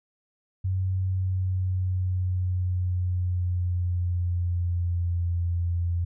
sine tone with pitch glide, 93.7 to 86.42 Hz, F#2 to F2, +22 to -18 cents, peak -23 dBFS, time 0.64-6.05 s, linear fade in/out 10 ms, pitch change -140 cents, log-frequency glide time 1.06-5.34 s, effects none

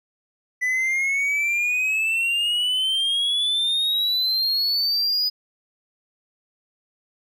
triangle exponential sweep, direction up, 1984 to 4978 Hz, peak -18 dBFS, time 0.61-5.3 s, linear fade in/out 20 ms, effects none

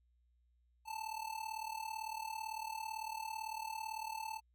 square tone with amplitude modulation, 880 Hz, A5, in tune, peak -38 dBFS, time 0.85-4.41 s, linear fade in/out 50 ms, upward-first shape sine, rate 37.9 Hz, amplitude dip 80%, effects added 60 Hz sine -70 dBFS peak until 4.54 s

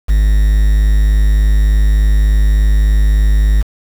triangle tone with quantisation, 51.7 Hz, G#1, 7 cents flat, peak -5 dBFS, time 0.08-3.63 s, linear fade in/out 20 ms, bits 5, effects none

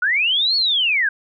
sine linear two-way sweep, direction up then down, 1396.9 to 4435 to 1539 Hz, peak -15 dBFS, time 0.02-1.09 s, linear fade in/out 5 ms, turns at 0.56 s, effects none

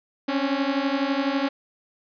sawtooth beating tone pair, 270 / 282 Hz, C#4 / C#4, -45 / +30 cents, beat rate 12 Hz, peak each -21 dBFS, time 0.28-1.49 s, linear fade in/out 10 ms, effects resampled to 11025 Hz

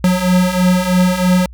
square beating tone pair, 180 / 183.1 Hz, F#3 / F#3, -47 / -18 cents, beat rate 3.1 Hz, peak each -17 / -13 dBFS, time 0.04-1.46 s, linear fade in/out 2 ms, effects added 60 Hz sine -32 dBFS peak until 1.53 s

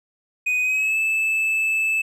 triangle tone with pitch glide, 2494 to 2623 Hz, D#7 to E7, +3 to -9 cents, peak -17 dBFS, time 0.46-2.02 s, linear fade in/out 10 ms, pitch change +88 cents, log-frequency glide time 0.62-0.98 s, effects none

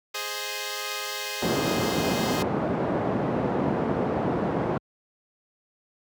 5% pulse chord, Ab major, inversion none, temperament equal, 415.3 / 523.3 / 622.3 Hz, Ab4 / C5 / Eb5, 0 / 0 / 0 cents, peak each -22 / -22 / -26 dBFS, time 0.14-2.43 s, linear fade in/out 10 ms
pink band-pass noise, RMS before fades -26 dBFS, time 1.42-4.78 s, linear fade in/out 5 ms, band 160 to 790 Hz, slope 12 dB/octave
effects high-pass 60 Hz 12 dB/octave

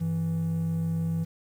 triangle tone pair together, 98 / 164.81 Hz, G2 / E3, 0 / 0 cents, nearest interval major sixth, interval 900 cents, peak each -31 / -23 dBFS, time 0-1.25 s, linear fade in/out 20 ms, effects tanh soft clip ceiling -19 dBFS + 9-bit

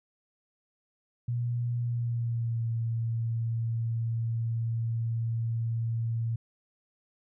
sine tone with pitch glide, 120 to 114.78 Hz, B2 to A#2, -49 to -26 cents, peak -27 dBFS, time 1.28-6.36 s, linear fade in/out 5 ms, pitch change -77 cents, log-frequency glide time 1.79-2.68 s, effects none

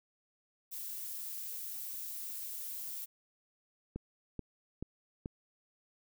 violet noise, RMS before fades -42 dBFS, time 0.71-3.06 s, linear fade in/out 20 ms
click train, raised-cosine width 3 ms, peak -26 dBFS, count 4, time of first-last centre 3.96-5.259 s, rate 2.31 Hz
effects none

